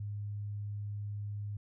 sine tone, 103 Hz, G#2, 14 cents flat, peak -36 dBFS, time 0-1.57 s, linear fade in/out 5 ms, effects none

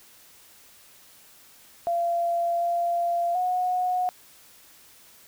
sine tone with pitch steps, 686 / 690 / 729 Hz, F5 / F5 / F#5, -31 / -21 / -26 cents, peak -22 dBFS, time 1.87-4.09 s, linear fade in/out 0 ms, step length 740 ms, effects white hiss -53 dBFS RMS until 5.27 s

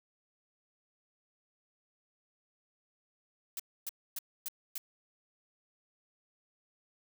blue noise bursts, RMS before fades -38 dBFS, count 5, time 3.57-4.78 s, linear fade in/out 2 ms, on 26 ms, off 270 ms, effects none

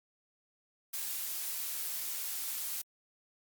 blue noise, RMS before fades -37 dBFS, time 0.93-2.82 s, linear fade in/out 10 ms, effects Opus 48 kbps

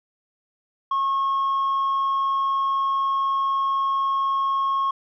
triangle tone with tanh clipping, 1089 Hz, C#6, 31 cents flat, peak -20 dBFS, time 0.91-4.91 s, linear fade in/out 5 ms, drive 6 dB, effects none

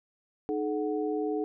sine tone cluster, 307 / 428.5 / 739 Hz, D#4 / A4 / F#5, -23 / -46 / -2 cents, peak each -31 / -30 / -38 dBFS, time 0.49-1.44 s, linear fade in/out 0 ms, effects none

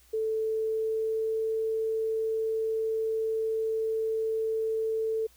sine tone with pitch glide, 440 to 443.3 Hz, A4 to A4, 0 to +13 cents, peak -26 dBFS, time 0.13-5.27 s, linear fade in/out 10 ms, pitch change +13 cents, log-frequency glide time 0.41-1.51 s, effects added 60 Hz sine -61 dBFS peak until 5.36 s + white hiss -61 dBFS RMS until 5.36 s

